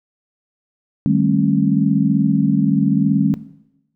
sine tone cluster, 153.9 / 196.2 / 217.1 / 272 Hz, D#3 / G3 / A3 / C#4, -19 / +2 / -23 / -33 cents, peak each -18 dBFS, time 1.06-3.34 s, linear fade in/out 0 ms, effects noise-tail reverb RT60 0.9 s tail -18 dB re dry

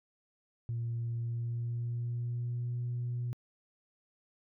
sine tone with pitch glide, 117 to 121.34 Hz, A#2 to B2, +7 to -30 cents, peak -31 dBFS, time 0.69-3.33 s, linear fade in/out 0 ms, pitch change +63 cents, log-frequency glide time 1.18-2.79 s, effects tanh soft clip ceiling -29 dBFS

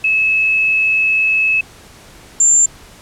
sine tone pair in turn, 2592 / 7274 Hz, E7 / A#8, -30 / -43 cents, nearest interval octave + tritone, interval 1787 cents, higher second, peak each -11 / -7 dBFS, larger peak second, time 0.04-1.61 / 2.4-2.66 s, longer first, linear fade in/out 5 ms, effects pink hiss -41 dBFS RMS until 3.01 s + low-pass 11000 Hz 12 dB/octave

